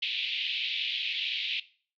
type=band-pass noise; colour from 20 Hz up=white; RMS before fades=-32 dBFS; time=0.02-1.6 s; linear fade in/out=5 ms; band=2400 to 3700 Hz; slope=48 dB/octave; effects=noise-tail reverb RT60 0.4 s tail -17 dB re dry